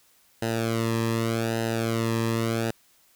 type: tone with flanger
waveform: sawtooth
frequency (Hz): 114.1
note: A#2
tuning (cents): -37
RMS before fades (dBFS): -26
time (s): 0.42-2.71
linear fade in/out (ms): 5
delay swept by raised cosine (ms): 0.88 to 1.38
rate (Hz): 0.84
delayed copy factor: -1
effects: white hiss -61 dBFS RMS until 3.15 s